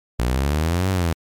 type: exponential two-way sweep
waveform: sawtooth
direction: up then down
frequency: 57.8 to 96.8 to 79.6 Hz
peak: -14 dBFS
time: 0.19-1.13 s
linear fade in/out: 5 ms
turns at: 0.9 s
effects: MP3 96 kbps